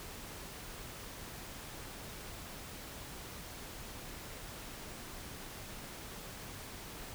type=silence; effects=pink hiss -47 dBFS RMS until 7.14 s